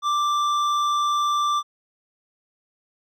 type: tone with hard clipping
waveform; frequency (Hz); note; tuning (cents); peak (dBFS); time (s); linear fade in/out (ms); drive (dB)
sine; 1177; D6; +3; -21; 0.02-1.63; 50; 9
effects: none